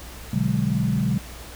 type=chord; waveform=sine; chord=G# half-diminished seventh; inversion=first; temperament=equal; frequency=123.47 / 146.83 / 185 / 207.7 Hz; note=B2 / D3 / F#3 / G#3; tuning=0 / 0 / 0 / 0 cents; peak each=-25 dBFS; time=0.33-1.18 s; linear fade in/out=5 ms; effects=added 60 Hz sine -40 dBFS peak until 1.55 s + pink hiss -41 dBFS RMS until 1.55 s

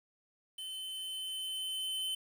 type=tone with level ramp; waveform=square; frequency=3059 Hz; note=G7; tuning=43 cents flat; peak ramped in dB=-41 to -34 dBFS; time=0.58-2.15 s; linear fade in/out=5 ms; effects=10-bit

